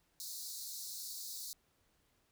pink high-pass noise, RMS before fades -45 dBFS, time 0.2-1.53 s, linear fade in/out 0 ms, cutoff 3900 Hz, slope 96 dB/octave, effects pink hiss -75 dBFS RMS until 2.31 s

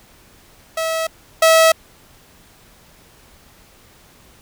sawtooth tone pair in turn, 648 / 648 Hz, E5 / E5, -30 / -30 cents, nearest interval unison, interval 0 cents, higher neither, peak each -15 / -5 dBFS, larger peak second, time 0.77-1.07 / 1.42-1.72 s, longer neither, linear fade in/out 5 ms, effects pink hiss -49 dBFS RMS until 4.41 s

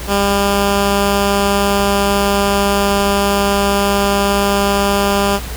10% pulse tone, 200.2 Hz, G3, 37 cents sharp, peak -4 dBFS, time 0.07-5.4 s, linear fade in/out 50 ms, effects added 60 Hz sine -25 dBFS peak until 5.56 s + pink hiss -29 dBFS RMS until 5.56 s

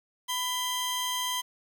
sawtooth tone pair together, 999 / 3172 Hz, B5 / G7, +20 / +20 cents, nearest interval octave + minor sixth, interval 2000 cents, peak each -28 dBFS, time 0.28-1.42 s, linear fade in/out 20 ms, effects 9-bit

